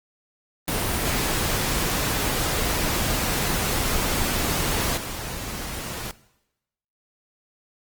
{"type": "noise with level steps", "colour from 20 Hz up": "pink", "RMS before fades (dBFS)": [-24, -32], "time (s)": [0.68, 6.11], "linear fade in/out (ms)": 0, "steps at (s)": 4.96, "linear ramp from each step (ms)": 20, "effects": ["noise-tail reverb RT60 0.9 s tail -19 dB re dry", "Opus 24 kbps"]}